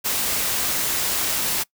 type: noise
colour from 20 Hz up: white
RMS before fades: -23 dBFS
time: 0.04-1.64 s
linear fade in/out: 20 ms
effects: noise-tail reverb RT60 0.1 s tail -23 dB re dry

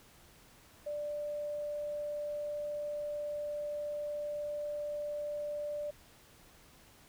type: tone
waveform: sine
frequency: 590 Hz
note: D5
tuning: 8 cents sharp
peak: -35 dBFS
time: 0.86-5.91 s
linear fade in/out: 10 ms
effects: pink hiss -60 dBFS RMS until 7.08 s

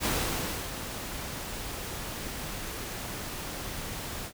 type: noise with ADSR envelope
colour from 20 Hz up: pink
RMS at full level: -28 dBFS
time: 0-4.33 s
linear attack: 43 ms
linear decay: 640 ms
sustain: -9 dB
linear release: 84 ms
effects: none

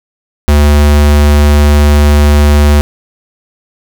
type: tone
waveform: square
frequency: 73.42 Hz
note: D2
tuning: in tune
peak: -4 dBFS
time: 0.48-2.81 s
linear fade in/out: 0 ms
effects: none

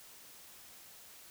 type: silence
effects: white hiss -55 dBFS RMS until 1.3 s

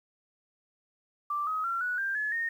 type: tone with pitch steps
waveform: sine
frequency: 1174.7 / 1266.3 / 1365.1 / 1471.5 / 1586.3 / 1710 / 1843.3 Hz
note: D6 / D#6 / F6 / F#6 / G6 / A6 / A#6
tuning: 0 / +30 / -40 / -10 / +20 / -50 / -20 cents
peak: -28 dBFS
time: 1.3-2.49 s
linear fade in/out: 5 ms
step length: 170 ms
effects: 10-bit

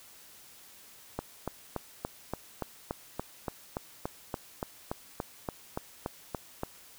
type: click train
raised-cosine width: 1 ms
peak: -18 dBFS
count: 20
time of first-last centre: 1.19-6.634 s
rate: 3.49 Hz
effects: white hiss -54 dBFS RMS until 6.98 s

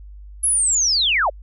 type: linear sweep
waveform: sine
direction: down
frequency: 11000 to 486.9 Hz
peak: -15 dBFS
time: 0.43-1.3 s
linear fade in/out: 10 ms
effects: added 50 Hz sine -36 dBFS peak until 1.42 s

